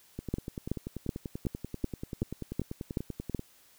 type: two click trains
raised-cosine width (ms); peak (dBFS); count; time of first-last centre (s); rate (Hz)
3; -23 / -16; 34 / 9; 0.19-3.394 / 0.34-3.348; 10.3 / 2.66
effects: white hiss -61 dBFS RMS until 3.78 s